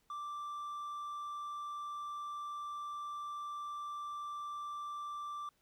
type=tone; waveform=triangle; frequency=1174.7 Hz; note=D6; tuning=in tune; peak=-38 dBFS; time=0.1-5.49 s; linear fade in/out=2 ms; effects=pink hiss -75 dBFS RMS until 5.61 s